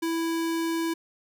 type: tone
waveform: square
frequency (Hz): 330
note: E4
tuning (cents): +2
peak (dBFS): -26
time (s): 0.02-0.94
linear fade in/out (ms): 10
effects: none